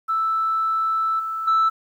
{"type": "tone with level steps", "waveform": "sine", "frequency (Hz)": 1318.5, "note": "E6", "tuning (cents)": 0, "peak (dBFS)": [-18, -24, -13], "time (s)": [0.08, 1.7], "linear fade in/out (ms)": 20, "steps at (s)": [1.19, 1.47], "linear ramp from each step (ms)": 10, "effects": ["tanh soft clip ceiling -13 dBFS", "9-bit"]}